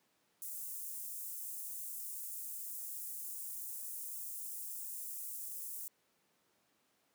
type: high-pass noise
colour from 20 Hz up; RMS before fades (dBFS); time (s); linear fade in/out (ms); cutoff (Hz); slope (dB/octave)
white; -44; 0.42-5.88; 0; 7900; 24
effects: pink hiss -75 dBFS RMS until 7.14 s + high-pass 200 Hz 12 dB/octave